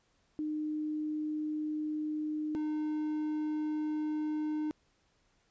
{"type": "tone pair in turn", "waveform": ["sine", "triangle"], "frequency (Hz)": [305.4, 305.4], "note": ["D#4", "D#4"], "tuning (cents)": [-32, -32], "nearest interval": "unison", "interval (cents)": 0, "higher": "neither", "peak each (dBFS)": [-32, -29], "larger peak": "second", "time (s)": [[0.39, 2.55], [2.55, 4.71]], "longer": "neither", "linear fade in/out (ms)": 0, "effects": ["pink hiss -72 dBFS RMS until 5.5 s", "resampled to 16000 Hz"]}